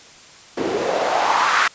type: noise with band-pass filter sweep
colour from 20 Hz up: white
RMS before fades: -19 dBFS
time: 0.57-1.68 s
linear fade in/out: 5 ms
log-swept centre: 330 to 1500 Hz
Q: 3.3
effects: white hiss -44 dBFS RMS until 1.74 s + resampled to 16000 Hz